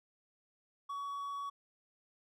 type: tone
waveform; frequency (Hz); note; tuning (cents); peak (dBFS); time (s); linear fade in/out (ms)
triangle; 1127; C#6; +28; -36; 0.89-1.5; 10
effects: none